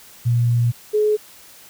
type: tone pair in turn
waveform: sine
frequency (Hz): 119.1 / 424.4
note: A#2 / G#4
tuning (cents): +38 / +38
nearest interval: octave + minor seventh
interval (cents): 2200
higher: second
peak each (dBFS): -14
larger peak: neither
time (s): 0.25-0.72 / 0.93-1.17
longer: first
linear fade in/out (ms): 20
effects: white hiss -45 dBFS RMS until 1.69 s